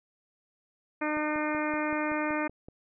harmonic tone, 303.2 Hz, D#4, 45 cents flat, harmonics 1 / 2 / 3 / 4 / 5 / 6 / 7 / 8, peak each -31 / -34 / -36 / -37 / -38 / -39 / -39 / -40 dBFS, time 1.01-2.48 s, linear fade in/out 10 ms
click train, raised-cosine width 2 ms, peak -31 dBFS, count 9, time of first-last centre 1.17-2.685 s, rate 5.28 Hz
effects none

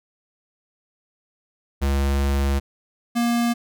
square tone pair in turn, 69.3 / 236.5 Hz, C#2 / A#3, 0 / +25 cents, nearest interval octave + major sixth, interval 2125 cents, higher second, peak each -19 dBFS, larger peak neither, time 1.81-2.6 / 3.15-3.54 s, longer first, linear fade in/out 20 ms, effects none

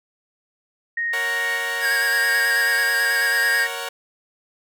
sine tone with tremolo, 1864.7 Hz, A#6, in tune, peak -21 dBFS, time 0.97-3.67 s, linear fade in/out 5 ms, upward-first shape square, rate 0.84 Hz, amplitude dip 30%
10% pulse chord, F# major, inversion first, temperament equal, 466.2 / 554.4 / 740 Hz, A#4 / C#5 / F#5, 0 / 0 / 0 cents, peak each -23 dBFS, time 1.13-3.89 s, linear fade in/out 5 ms
square tone with vibrato, 1631 Hz, G#6, 32 cents flat, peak -20 dBFS, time 1.8-3.67 s, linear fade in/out 50 ms, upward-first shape square, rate 9.2 Hz, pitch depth 26 cents each way
effects none

